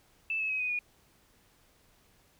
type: tone with pitch steps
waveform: sine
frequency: 2637 / 2589 / 2541 / 2495 / 2449 Hz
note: E7 / E7 / D#7 / D#7 / D#7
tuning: 0 / -32 / +36 / +4 / -28 cents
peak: -29 dBFS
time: 0.3-0.79 s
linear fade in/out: 2 ms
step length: 98 ms
effects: pink hiss -65 dBFS RMS until 2.39 s